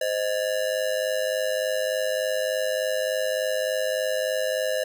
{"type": "ring-modulated tone", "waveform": "square", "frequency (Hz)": 572, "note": "D5", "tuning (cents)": -46, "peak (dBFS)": -21, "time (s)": [0.01, 4.84], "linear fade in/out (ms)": 5, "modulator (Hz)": 51.7, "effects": []}